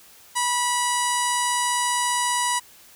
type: tone with low-pass filter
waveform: sawtooth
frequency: 975 Hz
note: B5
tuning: 23 cents flat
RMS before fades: -23 dBFS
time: 0.35-2.6 s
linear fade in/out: 20 ms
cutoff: 9100 Hz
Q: 4.4
effects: white hiss -50 dBFS RMS until 2.95 s